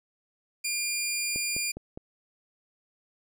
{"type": "tone", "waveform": "15% pulse", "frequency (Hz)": 2400, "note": "D7", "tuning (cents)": 37, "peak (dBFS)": -21, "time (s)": [0.64, 1.72], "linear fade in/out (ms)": 10}
{"type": "click train", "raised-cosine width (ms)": 2, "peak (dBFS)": -25, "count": 4, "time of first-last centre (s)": [1.36, 1.975], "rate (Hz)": 4.88}
{"effects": []}